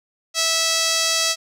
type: tone with band-pass filter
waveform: sawtooth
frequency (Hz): 654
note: E5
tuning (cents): -14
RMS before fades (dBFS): -20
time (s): 0.34-1.36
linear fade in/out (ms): 50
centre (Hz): 5400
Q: 1.6
effects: none